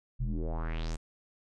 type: tone with low-pass filter sweep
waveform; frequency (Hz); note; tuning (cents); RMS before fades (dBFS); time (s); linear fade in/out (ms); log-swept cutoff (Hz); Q
square; 40.49; E1; -30; -33; 0.19-0.97; 20; 110 to 8700; 3.7
effects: none